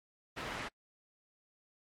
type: low-pass noise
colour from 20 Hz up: white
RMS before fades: -41 dBFS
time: 0.36-0.69 s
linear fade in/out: 20 ms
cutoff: 2000 Hz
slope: 12 dB/octave
effects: noise-tail reverb RT60 0.1 s tail -26 dB re dry + MP3 64 kbps